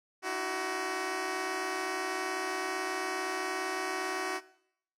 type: tone cluster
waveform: 10% pulse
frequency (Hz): 309.5 / 337.4 / 375.1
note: D#4 / E4 / F#4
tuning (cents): -9 / +40 / +24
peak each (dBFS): -33 / -32 / -25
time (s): 0.22-4.41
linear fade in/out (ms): 50
effects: noise-tail reverb RT60 0.7 s tail -19 dB re dry + low-pass 10000 Hz 12 dB/octave